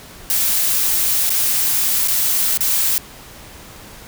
blue noise with dropouts, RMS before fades -17 dBFS, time 0.3-2.98 s, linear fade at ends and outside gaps 0 ms, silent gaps 1.294-1.304 / 2.075-2.083 / 2.573-2.607 s, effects pink hiss -39 dBFS RMS until 4.07 s

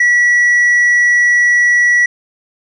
triangle tone with tanh clipping, 1940 Hz, B6, 31 cents flat, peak -8 dBFS, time 0-2.06 s, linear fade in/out 5 ms, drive 7 dB, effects none

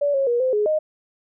sine tone with pitch steps, 575 / 545 / 478.3 / 516 / 419.2 / 618 Hz, D5 / C#5 / A#4 / C5 / G#4 / D#5, -37 / -29 / +44 / -24 / +16 / -12 cents, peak -17 dBFS, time 0.01-0.79 s, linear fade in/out 10 ms, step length 130 ms, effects none

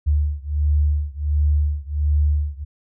sine beating tone pair, 73.42 / 74.82 Hz, D2 / D2, 0 / +33 cents, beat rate 1.4 Hz, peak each -19 / -20 dBFS, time 0.06-2.65 s, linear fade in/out 20 ms, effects none

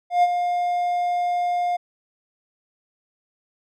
triangle tone with ADSR envelope, 708 Hz, F5, 23 cents sharp, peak -10 dBFS, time 0.1-1.77 s, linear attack 130 ms, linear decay 37 ms, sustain -8 dB, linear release 13 ms, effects none

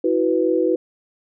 sine chord, E suspended second, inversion none, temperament equal with one note detuned, 325.8 / 370 / 493.9 Hz, E4 / F#4 / B4, -20 / 0 / 0 cents, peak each -20 dBFS, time 0.04-0.76 s, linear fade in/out 5 ms, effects none

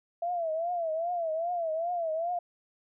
sine tone with vibrato, 670 Hz, E5, 28 cents sharp, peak -28 dBFS, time 0.22-2.39 s, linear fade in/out 5 ms, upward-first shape triangle, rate 2.5 Hz, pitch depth 130 cents each way, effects none

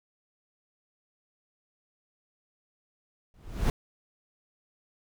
brown noise with exponential growth, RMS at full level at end -20 dBFS, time 3.34-3.7 s, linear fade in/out 1 ms, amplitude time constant 78 ms, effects none

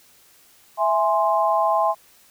sine chord, E augmented, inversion none, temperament equal, 659.3 / 830.6 / 1046.5 Hz, E5 / G#5 / B#5, 0 / 0 / 0 cents, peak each -21 dBFS, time 0.77-1.95 s, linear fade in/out 50 ms, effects white hiss -54 dBFS RMS until 2.3 s

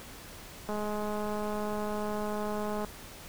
click train, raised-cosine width 1 ms, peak -22 dBFS, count 454, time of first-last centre 0.69-2.847 s, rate 210 Hz, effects pink hiss -47 dBFS RMS until 3.28 s

